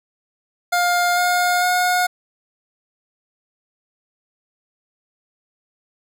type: tone with pitch steps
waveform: 25% pulse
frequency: 706 / 713.8 / 721.7 Hz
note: F5 / F5 / F#5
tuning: +19 / +38 / -43 cents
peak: -12 dBFS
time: 0.72-2.07 s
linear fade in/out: 10 ms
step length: 450 ms
effects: none